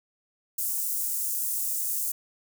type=high-pass noise; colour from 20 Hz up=white; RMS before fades=-29 dBFS; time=0.58-2.12 s; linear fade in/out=5 ms; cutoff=7300 Hz; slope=24 dB/octave; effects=none